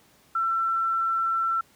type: tone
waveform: sine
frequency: 1344 Hz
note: E6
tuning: 33 cents sharp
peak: -22 dBFS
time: 0.35-1.61 s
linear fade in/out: 5 ms
effects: pink hiss -59 dBFS RMS until 1.75 s + high-pass 80 Hz 12 dB/octave